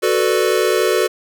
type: chord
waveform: square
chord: B minor seventh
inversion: second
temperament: equal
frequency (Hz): 370 / 440 / 493.9 / 587.3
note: F#4 / A4 / B4 / D5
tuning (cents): 0 / 0 / 0 / 0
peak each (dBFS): -19 / -19 / -21 / -23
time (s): 0.02-1.08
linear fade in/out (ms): 20
effects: none